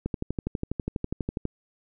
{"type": "click train", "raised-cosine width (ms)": 3, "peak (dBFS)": -15, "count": 18, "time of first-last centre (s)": [0.06, 1.453], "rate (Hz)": 12.2, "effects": []}